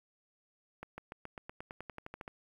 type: accelerating click train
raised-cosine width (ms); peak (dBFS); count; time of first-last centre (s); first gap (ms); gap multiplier
0.5; -28; 15; 0.83-2.279; 150; 0.94
effects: 10-bit